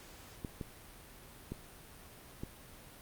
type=clicks; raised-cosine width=3 ms; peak=-26 dBFS; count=4; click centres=0.448 / 0.612 / 1.52 / 2.435 s; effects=pink hiss -54 dBFS RMS until 3.01 s + Opus 48 kbps